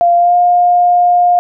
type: tone with pitch glide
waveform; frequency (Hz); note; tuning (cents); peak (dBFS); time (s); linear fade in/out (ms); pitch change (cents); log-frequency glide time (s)
sine; 693 to 708.8; F5 to F5; -14 to +25; -6; 0.01-1.39; 0; +39; 0.16-0.35
effects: none